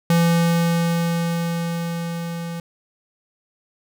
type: tone with level ramp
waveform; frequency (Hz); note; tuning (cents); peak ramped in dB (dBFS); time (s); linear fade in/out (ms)
square; 168.9; E3; +42; -14 to -28; 0.1-2.6; 2
effects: none